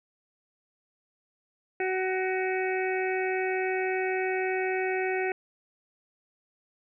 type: harmonic tone with a mistuned harmonic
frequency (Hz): 374.7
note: F#4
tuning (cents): +22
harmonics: 1 / 2 / 4 / 5 / 6 / 7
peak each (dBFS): -28 / -33 / -37 / -36 / -36 / -39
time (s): 1.8-5.32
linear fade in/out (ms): 2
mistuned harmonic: 7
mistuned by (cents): -32
effects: none